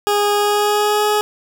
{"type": "tone with pitch glide", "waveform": "20% pulse", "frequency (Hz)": [411.9, 420.3], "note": ["G#4", "G#4"], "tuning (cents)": [-14, 21], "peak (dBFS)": -9, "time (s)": [0.07, 1.21], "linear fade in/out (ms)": 0, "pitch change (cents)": 35, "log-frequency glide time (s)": [0.35, 1.05], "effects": []}